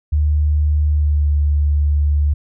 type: tone with pitch glide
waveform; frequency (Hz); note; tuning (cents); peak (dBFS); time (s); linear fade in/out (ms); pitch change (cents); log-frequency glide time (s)
sine; 75 to 73.33; D2 to D2; +37 to -2; -12; 0.12-2.34; 10; -39; 0.87-1.3
effects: none